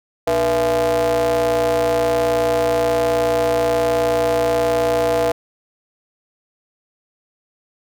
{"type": "ring-modulated tone", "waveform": "square", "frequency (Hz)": 91.1, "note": "F#2", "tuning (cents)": -26, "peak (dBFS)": -13, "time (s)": [0.27, 5.32], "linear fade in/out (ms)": 5, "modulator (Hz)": 576, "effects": []}